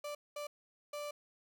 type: tone bursts at uneven times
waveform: 35% pulse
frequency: 587.3 Hz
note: D5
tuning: in tune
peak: -38 dBFS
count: 3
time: 0.04-0.15 / 0.36-0.47 / 0.93-1.11 s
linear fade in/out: 5 ms
effects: none